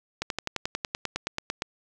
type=slowing click train; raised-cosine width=0.2 ms; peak=-11 dBFS; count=15; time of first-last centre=0.22-1.621 s; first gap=82 ms; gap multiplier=1.03; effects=none